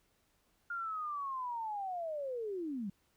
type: linear sweep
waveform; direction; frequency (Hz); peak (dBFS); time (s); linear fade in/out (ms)
sine; down; 1417 to 183.2; -36; 0.7-2.9; 5
effects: pink hiss -74 dBFS RMS until 3.16 s